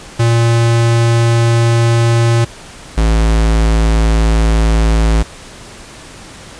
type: tone pair in turn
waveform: square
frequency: 116.54 / 55 Hz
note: A#2 / A1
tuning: 0 / 0 cents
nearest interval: octave + minor second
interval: 1300 cents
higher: first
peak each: -9 dBFS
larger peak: neither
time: 0.19-2.45 / 2.97-5.23 s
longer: neither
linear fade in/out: 10 ms
effects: pink hiss -34 dBFS RMS until 6.59 s + resampled to 22050 Hz